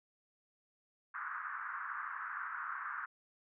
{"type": "band-pass noise", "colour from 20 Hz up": "white", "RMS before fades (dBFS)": -42, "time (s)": [1.14, 3.06], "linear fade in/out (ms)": 10, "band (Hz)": [1100, 1600], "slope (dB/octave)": 48, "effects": []}